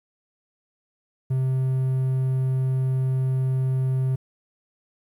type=tone; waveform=triangle; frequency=130.81 Hz; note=C3; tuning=in tune; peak=-18 dBFS; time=1.3-4.16 s; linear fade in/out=10 ms; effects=10-bit